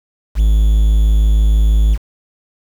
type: tone with quantisation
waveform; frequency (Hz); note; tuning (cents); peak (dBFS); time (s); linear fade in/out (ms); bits
triangle; 53.1; G#1; +39; -6; 0.35-1.98; 50; 6
effects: none